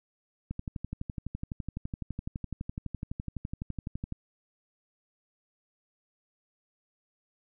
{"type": "click train", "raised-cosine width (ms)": 5, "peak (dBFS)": -22, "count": 44, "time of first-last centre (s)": [0.51, 4.123], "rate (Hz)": 11.9, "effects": []}